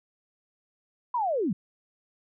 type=linear sweep; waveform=sine; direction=down; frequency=1019 to 155.4 Hz; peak=-24 dBFS; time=1.14-1.53 s; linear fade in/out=5 ms; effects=none